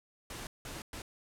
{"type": "noise bursts at uneven times", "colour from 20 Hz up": "pink", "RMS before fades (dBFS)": -43, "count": 3, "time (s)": [[0.3, 0.47], [0.65, 0.82], [0.93, 1.02]], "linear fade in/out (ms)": 2, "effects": ["low-pass 12000 Hz 12 dB/octave"]}